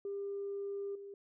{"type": "tone with level steps", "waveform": "sine", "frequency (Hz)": 399.6, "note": "G4", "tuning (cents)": 33, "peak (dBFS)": [-36, -45], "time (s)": [0.05, 1.14], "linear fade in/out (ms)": 2, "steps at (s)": 0.95, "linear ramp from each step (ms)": 5, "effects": ["tanh soft clip ceiling -32 dBFS"]}